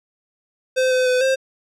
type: tone with pitch steps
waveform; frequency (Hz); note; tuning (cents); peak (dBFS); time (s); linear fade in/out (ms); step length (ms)
square; 516 / 510 / 504 / 529; C5 / C5 / B4 / C5; -24 / -44 / +35 / +19; -16; 0.76-1.36; 20; 150
effects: low-pass 8000 Hz 12 dB/octave